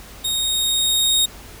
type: tone with level ramp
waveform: sawtooth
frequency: 3729 Hz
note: A#7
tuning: in tune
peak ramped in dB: -17 to -11 dBFS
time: 0.24-1.26 s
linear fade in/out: 10 ms
effects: added 50 Hz sine -41 dBFS peak until 1.6 s + pink hiss -41 dBFS RMS until 1.6 s